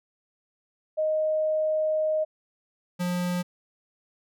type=tone pair in turn; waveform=sine / square; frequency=622.3 / 177.99 Hz; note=D#5 / F3; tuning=0 / +33 cents; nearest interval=octave + minor seventh; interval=2167 cents; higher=first; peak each=-22 / -26 dBFS; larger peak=first; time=0.97-2.25 / 2.99-3.43 s; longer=first; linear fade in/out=20 ms; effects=none